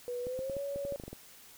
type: tone with pitch glide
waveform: sine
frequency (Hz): 489 to 561.7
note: B4 to C#5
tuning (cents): -17 to +23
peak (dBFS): -34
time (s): 0.08-0.96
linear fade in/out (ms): 0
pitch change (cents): +240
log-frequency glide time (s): 0.22-0.6
type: clicks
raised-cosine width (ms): 2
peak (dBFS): -29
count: 11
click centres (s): 0.269 / 0.391 / 0.498 / 0.567 / 0.76 / 0.851 / 0.923 / 0.999 / 1.037 / 1.08 / 1.13
effects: white hiss -55 dBFS RMS until 1.57 s